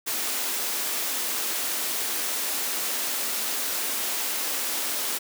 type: high-pass noise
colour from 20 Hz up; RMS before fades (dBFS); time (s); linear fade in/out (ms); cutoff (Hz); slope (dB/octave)
white; -28; 0.06-5.19; 20; 220; 48
effects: none